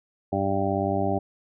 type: harmonic tone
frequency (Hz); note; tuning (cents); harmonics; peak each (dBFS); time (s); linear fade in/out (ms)
98; G2; 0; 1 / 2 / 3 / 4 / 6 / 7 / 8; -30 / -30 / -30 / -30 / -30 / -30 / -30; 0.32-1.19; 10
effects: none